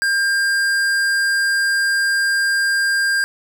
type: tone with tanh clipping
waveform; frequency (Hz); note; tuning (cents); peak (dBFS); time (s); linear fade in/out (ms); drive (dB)
sine; 1600; G6; +35; -17; 0.02-3.24; 0; 17
effects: none